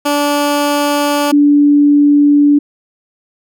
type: tone pair in turn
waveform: 15% pulse / sine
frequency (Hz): 290 / 290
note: D4 / D4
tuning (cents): -22 / -22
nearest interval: unison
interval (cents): 0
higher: neither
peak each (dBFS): -5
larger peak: neither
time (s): 0.05-1.32 / 1.32-2.59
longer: neither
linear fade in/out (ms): 10
effects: none